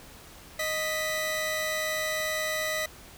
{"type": "tone pair together", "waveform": "sawtooth", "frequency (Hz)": [622.2, 1975.5], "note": ["D#5", "B6"], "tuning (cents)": [0, 0], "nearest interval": "octave + minor sixth", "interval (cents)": 2000, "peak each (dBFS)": -27, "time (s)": [0.59, 2.86], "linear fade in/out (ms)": 5, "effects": ["pink hiss -49 dBFS RMS until 3.17 s"]}